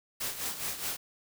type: noise with tremolo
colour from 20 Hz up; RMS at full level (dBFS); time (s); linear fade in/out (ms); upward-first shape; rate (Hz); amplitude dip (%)
white; -33; 0.2-0.97; 10; sine; 4.8; 65
effects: none